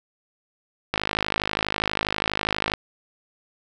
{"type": "click train", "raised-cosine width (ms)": 0.3, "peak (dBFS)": -6, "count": 95, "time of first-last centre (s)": [0.94, 2.737], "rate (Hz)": 52.3, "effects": []}